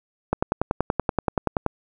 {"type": "click train", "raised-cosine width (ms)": 1, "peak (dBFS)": -6, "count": 15, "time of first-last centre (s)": [0.33, 1.663], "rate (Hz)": 10.5, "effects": []}